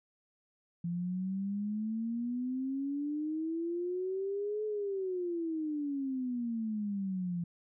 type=exponential two-way sweep; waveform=sine; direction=up then down; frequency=169.9 to 430.4 to 169.9 Hz; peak=-32 dBFS; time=0.84-7.44 s; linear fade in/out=5 ms; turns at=4.65 s; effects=none